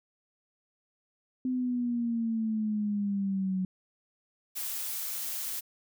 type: exponential sweep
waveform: sine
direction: down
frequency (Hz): 257 to 185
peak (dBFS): -27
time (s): 1.45-3.65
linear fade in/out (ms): 2
type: noise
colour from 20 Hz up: blue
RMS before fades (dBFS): -35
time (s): 4.55-5.61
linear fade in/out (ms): 20
effects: none